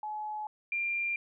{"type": "tone pair in turn", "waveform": "sine", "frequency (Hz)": [851, 2385], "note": ["G#5", "D7"], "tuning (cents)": [42, 26], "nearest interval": "octave + tritone", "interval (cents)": 1784, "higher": "second", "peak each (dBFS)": [-34, -29], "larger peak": "second", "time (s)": [[0.03, 0.47], [0.72, 1.16]], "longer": "neither", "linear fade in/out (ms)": 2, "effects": []}